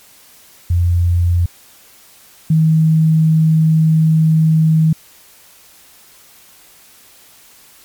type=tone pair in turn; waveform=sine; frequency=87 / 158.91 Hz; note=F2 / D#3; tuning=-6 / +37 cents; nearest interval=minor seventh; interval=1043 cents; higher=second; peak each=-10 / -8 dBFS; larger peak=second; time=0.7-1.46 / 2.5-4.93 s; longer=second; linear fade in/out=5 ms; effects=white hiss -45 dBFS RMS until 7.84 s + MP3 96 kbps